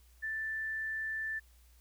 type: tone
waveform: sine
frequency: 1765 Hz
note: A6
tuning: 5 cents sharp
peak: -34 dBFS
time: 0.22-1.4 s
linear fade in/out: 20 ms
effects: added 60 Hz sine -59 dBFS peak until 1.8 s + white hiss -68 dBFS RMS until 1.8 s